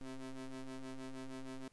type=ring-modulated tone; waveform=40% pulse; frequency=130.81 Hz; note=C3; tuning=in tune; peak=-40 dBFS; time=0.01-1.68 s; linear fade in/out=2 ms; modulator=134 Hz; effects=pink hiss -72 dBFS RMS until 1.72 s + resampled to 24000 Hz